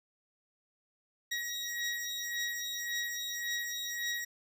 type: beating tone pair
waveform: 20% pulse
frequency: 1900 / 1901.8 Hz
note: A#6 / A#6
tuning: +33 / +34 cents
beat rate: 1.8 Hz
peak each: -34 / -31 dBFS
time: 1.31-4.25 s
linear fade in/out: 10 ms
effects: none